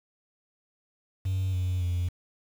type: tone with pitch steps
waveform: triangle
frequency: 94.5 / 91.28 / 88.17 Hz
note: F#2 / F#2 / F2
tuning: +37 / -23 / +17 cents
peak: -22 dBFS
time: 1.25-2.09 s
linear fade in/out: 10 ms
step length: 280 ms
effects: tanh soft clip ceiling -21 dBFS + 8-bit